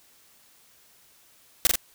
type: noise with echo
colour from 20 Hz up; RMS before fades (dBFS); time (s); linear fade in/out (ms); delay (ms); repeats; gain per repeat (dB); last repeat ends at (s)
white; -18; 1.65-1.67; 0; 43; 2; -3; 1.756
effects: white hiss -58 dBFS RMS until 1.94 s